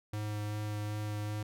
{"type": "tone with vibrato", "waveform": "square", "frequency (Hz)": 105.3, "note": "G#2", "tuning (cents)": 24, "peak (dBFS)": -35, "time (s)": [0.13, 1.43], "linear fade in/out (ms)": 5, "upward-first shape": "sine", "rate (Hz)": 2.6, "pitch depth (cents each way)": 10, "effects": []}